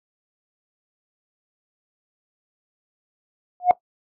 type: tone with exponential growth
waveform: sine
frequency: 720 Hz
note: F#5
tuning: 47 cents flat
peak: -5 dBFS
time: 3.6-3.71 s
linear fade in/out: 1 ms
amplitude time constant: 23 ms
effects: noise-tail reverb RT60 0.1 s tail -17 dB re dry + tanh soft clip ceiling -6 dBFS